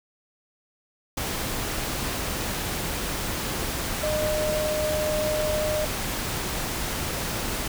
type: tone in noise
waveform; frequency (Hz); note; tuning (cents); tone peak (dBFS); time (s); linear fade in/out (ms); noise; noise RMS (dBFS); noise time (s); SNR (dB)
sine; 612; D#5; -29; -24; 4.03-5.85; 5; pink; -29; 1.17-7.68; +2
effects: none